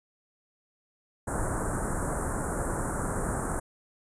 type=band-stop noise; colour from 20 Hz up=pink; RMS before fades=-30 dBFS; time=1.27-3.6 s; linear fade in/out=10 ms; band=1600 to 7900 Hz; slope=48 dB/octave; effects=resampled to 22050 Hz